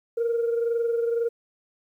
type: tone pair together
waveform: sine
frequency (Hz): 464.2 / 486.1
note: A#4 / B4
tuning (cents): -7 / -28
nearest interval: minor second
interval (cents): 79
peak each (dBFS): -21 / -30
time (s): 0.17-1.29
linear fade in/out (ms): 10
effects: tanh soft clip ceiling -18 dBFS + 10-bit